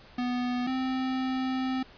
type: tone pair in turn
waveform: square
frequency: 246.9 / 260 Hz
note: B3 / C4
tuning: 0 / -11 cents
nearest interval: minor second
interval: 89 cents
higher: second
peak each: -28 dBFS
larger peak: neither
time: 0.18-0.67 / 0.67-1.83 s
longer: second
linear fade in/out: 5 ms
effects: pink hiss -53 dBFS RMS until 1.97 s + resampled to 11025 Hz